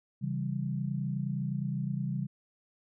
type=chord; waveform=sine; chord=C# diminished; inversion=none; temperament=equal with one note detuned; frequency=136.53 / 164.81 / 196 Hz; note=C#3 / E3 / G3; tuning=-26 / 0 / 0 cents; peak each=-33 / -36 / -35 dBFS; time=0.21-2.27 s; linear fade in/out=20 ms; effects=none